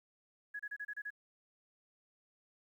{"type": "tone bursts", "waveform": "sine", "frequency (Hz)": 1677, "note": "G#6", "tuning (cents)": 16, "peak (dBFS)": -39, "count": 7, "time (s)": [0.54, 1.105], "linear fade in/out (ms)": 10, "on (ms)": 55, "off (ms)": 30, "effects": ["12-bit"]}